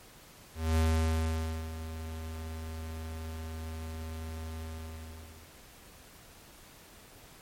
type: tone with ADSR envelope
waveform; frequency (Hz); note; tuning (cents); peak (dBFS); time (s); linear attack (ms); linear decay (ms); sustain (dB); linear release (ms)
square; 80.3; E2; -45; -24; 0.54-5.54; 230; 910; -14; 920
effects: pink hiss -54 dBFS RMS until 7.41 s + MP3 64 kbps